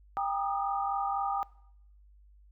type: tone cluster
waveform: sine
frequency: 794 / 947 / 1212 / 1256 Hz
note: G5 / A#5 / D#6 / D#6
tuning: +22 / +27 / -46 / +16 cents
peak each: -30 / -38 / -35 / -38 dBFS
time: 0.17-1.43 s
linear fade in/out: 0 ms
effects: noise-tail reverb RT60 0.7 s tail -21 dB re dry + added 50 Hz sine -55 dBFS peak until 2.51 s